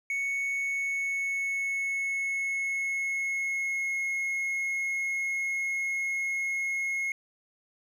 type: tone with pitch glide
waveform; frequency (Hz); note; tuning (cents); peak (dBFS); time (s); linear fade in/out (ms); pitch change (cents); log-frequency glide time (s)
triangle; 2217 to 2165; C#7 to C#7; 0 to -41; -26; 0.1-7.12; 2; -41; 0.52-3.99
effects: none